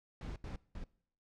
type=noise bursts at uneven times; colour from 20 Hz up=brown; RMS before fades=-43 dBFS; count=3; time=0.21-0.36 / 0.44-0.56 / 0.75-0.84 s; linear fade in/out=2 ms; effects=noise-tail reverb RT60 0.6 s tail -22 dB re dry + low-pass 6000 Hz 12 dB/octave